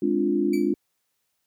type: chord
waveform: sine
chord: D half-diminished seventh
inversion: second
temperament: equal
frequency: 207.7 / 261.6 / 293.7 / 349.2 Hz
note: Ab3 / C4 / D4 / F4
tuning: 0 / 0 / 0 / 0 cents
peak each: -27 / -29 / -24 / -24 dBFS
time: 0.02-0.74 s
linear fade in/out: 5 ms
type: tone with exponential decay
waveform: sawtooth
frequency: 2305 Hz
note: D7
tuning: 33 cents flat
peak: -30 dBFS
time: 0.53-0.75 s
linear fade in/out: 5 ms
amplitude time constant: 47 ms
effects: white hiss -75 dBFS RMS until 1.46 s + high-pass 60 Hz 12 dB/octave